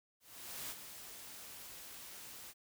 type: noise with ADSR envelope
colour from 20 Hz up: white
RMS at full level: -43 dBFS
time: 0.2-2.54 s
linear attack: 500 ms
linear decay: 43 ms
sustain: -8 dB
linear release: 45 ms
effects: none